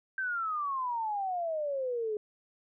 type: exponential sweep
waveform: sine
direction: down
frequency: 1575 to 415.3 Hz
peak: -30 dBFS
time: 0.18-2.17 s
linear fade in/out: 2 ms
effects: none